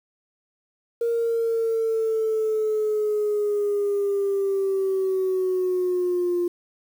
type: linear sweep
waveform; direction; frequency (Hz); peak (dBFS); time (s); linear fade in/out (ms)
sine; down; 467.7 to 349.5; -19; 1.01-6.48; 5
effects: tanh soft clip ceiling -17 dBFS + 8-bit